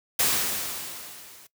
white noise with level ramp, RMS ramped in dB -21 to -50 dBFS, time 0.19-1.47 s, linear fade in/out 5 ms, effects noise-tail reverb RT60 0.1 s tail -19 dB re dry + high-pass 80 Hz 12 dB/octave

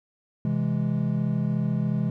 triangle chord, C augmented, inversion none, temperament equal, 130.81 / 164.81 / 207.7 Hz, C3 / E3 / G#3, 0 / 0 / 0 cents, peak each -25 dBFS, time 0.45-2.1 s, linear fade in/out 2 ms, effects none

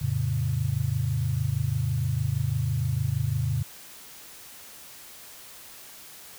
sine chord, F augmented, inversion none, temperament equal with one note detuned, 87.31 / 112.31 / 138.59 Hz, F2 / A2 / C#3, 0 / +36 / 0 cents, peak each -31 / -27 / -27 dBFS, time 0.01-3.63 s, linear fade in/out 10 ms, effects white hiss -46 dBFS RMS until 6.38 s

